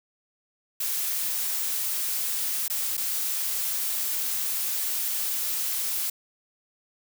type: noise with dropouts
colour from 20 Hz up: blue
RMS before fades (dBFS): -28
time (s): 0.8-6.1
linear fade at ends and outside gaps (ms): 5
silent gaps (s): 2.681-2.699 / 2.97-2.976
effects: none